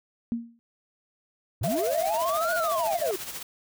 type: tone with exponential decay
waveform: sine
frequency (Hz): 233.1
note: A#3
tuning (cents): 0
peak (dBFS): -22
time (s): 0.32-0.59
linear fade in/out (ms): 0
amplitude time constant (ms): 57
type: linear two-way sweep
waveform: triangle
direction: up then down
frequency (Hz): 84.4 to 1480 to 348.3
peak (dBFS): -25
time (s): 1.61-3.16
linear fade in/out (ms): 5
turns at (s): 2.54
type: noise with tremolo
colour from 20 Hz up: white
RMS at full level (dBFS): -34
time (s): 1.63-3.43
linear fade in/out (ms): 5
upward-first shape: triangle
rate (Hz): 14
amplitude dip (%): 65
type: tone with vibrato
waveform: sine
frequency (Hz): 659.3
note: E5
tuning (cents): 0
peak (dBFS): -26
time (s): 1.64-3.11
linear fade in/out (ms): 0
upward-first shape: square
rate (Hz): 13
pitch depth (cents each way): 53
effects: none